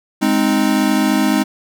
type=chord; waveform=square; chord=Ab major; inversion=none; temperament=equal; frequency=207.7 / 261.6 / 311.1 Hz; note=Ab3 / C4 / Eb4; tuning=0 / 0 / 0 cents; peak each=-18 dBFS; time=0.21-1.44 s; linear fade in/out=20 ms; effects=none